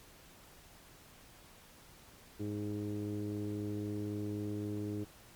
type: tone with low-pass filter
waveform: sawtooth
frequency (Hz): 103.83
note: G#2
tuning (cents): 0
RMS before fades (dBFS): -38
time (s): 2.39-5.05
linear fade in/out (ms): 20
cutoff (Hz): 360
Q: 7.5
effects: pink hiss -58 dBFS RMS until 5.35 s + MP3 96 kbps